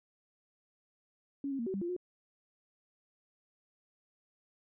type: tone with pitch steps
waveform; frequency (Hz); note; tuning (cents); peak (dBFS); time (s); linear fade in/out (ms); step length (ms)
sine; 278.9 / 271.6 / 232.2 / 379 / 196.8 / 345.7 / 360.6; C#4 / C#4 / A#3 / F#4 / G3 / F4 / F#4; +11 / -35 / -7 / +42 / +7 / -18 / -45; -33; 1.44-1.965; 2; 75
effects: none